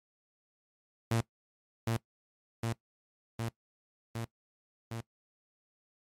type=tone with echo; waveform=sawtooth; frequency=114.7 Hz; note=A#2; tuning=28 cents flat; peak=-23 dBFS; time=1.11-1.21 s; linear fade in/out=5 ms; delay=760 ms; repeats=5; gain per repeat=-2 dB; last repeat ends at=5.01 s; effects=noise-tail reverb RT60 0.1 s tail -20 dB re dry + MP3 64 kbps